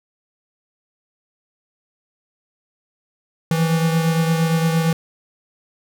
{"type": "beating tone pair", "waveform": "square", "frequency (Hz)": [162.7, 171.4], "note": ["E3", "F3"], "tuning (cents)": [-22, -32], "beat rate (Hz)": 8.7, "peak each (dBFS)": [-17, -25], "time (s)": [3.51, 4.93], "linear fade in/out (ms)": 2, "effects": []}